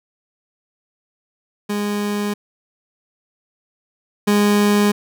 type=tone pair in turn; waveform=30% pulse; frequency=206.1 / 206.1 Hz; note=G#3 / G#3; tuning=-13 / -13 cents; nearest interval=unison; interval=0 cents; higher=neither; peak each=-17 / -10 dBFS; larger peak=second; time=1.69-2.34 / 4.27-4.92 s; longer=neither; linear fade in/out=10 ms; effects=none